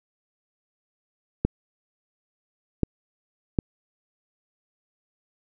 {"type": "clicks", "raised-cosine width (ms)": 3, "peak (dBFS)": -7, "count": 3, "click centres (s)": [1.45, 2.833, 3.588], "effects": []}